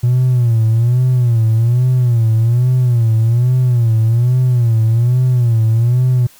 triangle tone with vibrato, 119.2 Hz, A#2, 39 cents sharp, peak -6 dBFS, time 0.03-6.27 s, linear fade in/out 10 ms, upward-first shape sine, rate 1.2 Hz, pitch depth 120 cents each way, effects tanh soft clip ceiling -5 dBFS + white hiss -45 dBFS RMS until 6.39 s

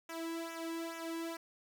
sawtooth tone with flanger, 330.4 Hz, E4, 4 cents sharp, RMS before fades -41 dBFS, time 0.09-1.37 s, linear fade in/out 5 ms, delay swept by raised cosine 0.22 to 1.42 ms, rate 2.3 Hz, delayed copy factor -0.85, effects none

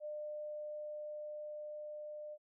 sine tone with level ramp, 601 Hz, D5, 40 cents sharp, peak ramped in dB -40 to -44 dBFS, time 0-2.38 s, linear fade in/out 50 ms, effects none

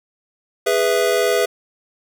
square chord, E major, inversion first, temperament just, 412 / 494.4 / 659.3 Hz, G#4 / B4 / E5, -14 / +2 / 0 cents, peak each -20 / -20 / -21 dBFS, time 0.66-1.46 s, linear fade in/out 10 ms, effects none

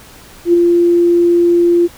sine tone with ADSR envelope, 345.6 Hz, F4, 18 cents flat, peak -4 dBFS, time 0.45-1.88 s, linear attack 84 ms, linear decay 13 ms, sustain -3 dB, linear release 29 ms, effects pink hiss -39 dBFS RMS until 1.97 s

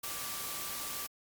sine tone in noise, 1168 Hz, D6, 10 cents flat, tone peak -48 dBFS, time 0.03-1.07 s, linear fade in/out 10 ms, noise white, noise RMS -39 dBFS, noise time 0.03-1.07 s, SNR -12 dB, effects Opus 48 kbps

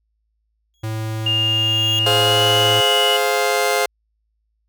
30% pulse tone with exponential growth, 3322 Hz, G#7, in tune, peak -21 dBFS, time 0.74-1.99 s, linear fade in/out 0 ms, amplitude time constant 270 ms
square tone, 110 Hz, A2, in tune, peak -23 dBFS, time 0.83-2.81 s, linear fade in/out 10 ms
sine tone with pitch glide, 2820 to 2933 Hz, F7 to F#7, +16 to -16 cents, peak -16 dBFS, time 1.26-3.17 s, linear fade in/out 5 ms, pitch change +68 cents, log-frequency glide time 1.94-2.4 s
sawtooth chord, F minor, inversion first, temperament just, 419.1 / 523.8 / 698.5 Hz, Ab4 / C5 / F5, +16 / +2 / 0 cents, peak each -17 dBFS, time 2.06-3.86 s, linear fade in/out 5 ms
effects added 54 Hz sine -66 dBFS peak until 4.68 s

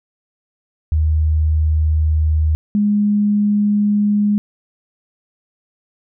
sine tone pair in turn, 77.78 / 206.8 Hz, D#2 / G#3, 0 / -7 cents, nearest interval octave + perfect fourth, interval 1693 cents, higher second, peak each -12 dBFS, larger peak neither, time 0.92-2.55 / 2.75-4.38 s, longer neither, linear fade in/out 0 ms, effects none

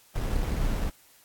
brown noise with sample-and-hold, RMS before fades -27 dBFS, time 0.15-0.9 s, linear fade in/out 10 ms, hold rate 4410 Hz, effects white hiss -58 dBFS RMS until 1.24 s + AAC 64 kbps

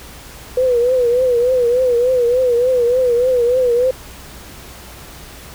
sine tone with vibrato, 493.9 Hz, B4, in tune, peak -11 dBFS, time 0.57-3.91 s, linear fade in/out 5 ms, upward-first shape triangle, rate 3.4 Hz, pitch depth 98 cents each way, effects added 60 Hz sine -41 dBFS peak until 5.54 s + pink hiss -37 dBFS RMS until 5.54 s

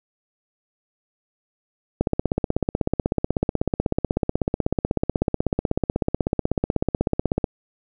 click train, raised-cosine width 2 ms, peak -6 dBFS, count 89, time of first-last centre 2.01-7.442 s, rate 16.2 Hz, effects none

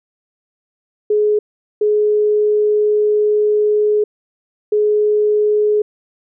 sine tone bursts at uneven times, 421.1 Hz, G#4, 24 cents sharp, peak -11 dBFS, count 3, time 1.1-1.39 / 1.81-4.04 / 4.72-5.82 s, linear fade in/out 5 ms, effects none

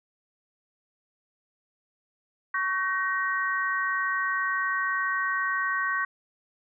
sine tone cluster, 1116 / 1533 / 1881 Hz, C#6 / G6 / A#6, +11 / -39 / +15 cents, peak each -29 dBFS, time 2.54-6.05 s, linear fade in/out 5 ms, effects none

